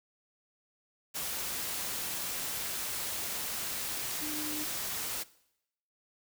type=tone in noise; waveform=sine; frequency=302.7 Hz; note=D#4; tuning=48 cents flat; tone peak=-39 dBFS; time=4.21-4.65 s; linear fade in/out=20 ms; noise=white; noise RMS=-36 dBFS; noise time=1.14-5.24 s; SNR=-6 dB; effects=noise-tail reverb RT60 0.8 s tail -20 dB re dry